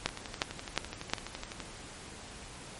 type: two click trains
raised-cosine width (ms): 0.2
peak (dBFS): -21 / -9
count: 19 / 4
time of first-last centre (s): 0.09-1.603 / 0.06-1.135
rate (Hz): 11.9 / 2.79
effects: pink hiss -47 dBFS RMS until 2.79 s + MP3 48 kbps